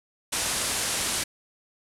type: low-pass noise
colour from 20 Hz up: white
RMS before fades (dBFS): -28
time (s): 0.32-1.24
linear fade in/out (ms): 10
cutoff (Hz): 11000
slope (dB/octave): 48
effects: none